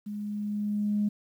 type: tone with level ramp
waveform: sine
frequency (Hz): 207.7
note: G#3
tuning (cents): 0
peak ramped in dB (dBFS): -33 to -22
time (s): 0.06-1.09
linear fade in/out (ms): 10
effects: tanh soft clip ceiling -18 dBFS + 10-bit